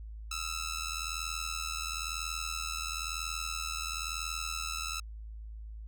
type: ring-modulated tone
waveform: 10% pulse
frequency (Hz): 1317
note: E6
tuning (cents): -2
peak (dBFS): -24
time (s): 0.31-5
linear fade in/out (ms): 5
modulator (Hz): 40.5
effects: added 54 Hz sine -41 dBFS peak until 5.87 s